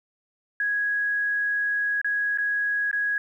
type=tone with dropouts; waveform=sine; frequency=1661.2 Hz; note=G#6; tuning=in tune; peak=-22 dBFS; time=0.6-3.18 s; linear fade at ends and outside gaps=2 ms; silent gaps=2.015-2.045 / 2.375-2.384 / 2.913-2.929 s; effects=10-bit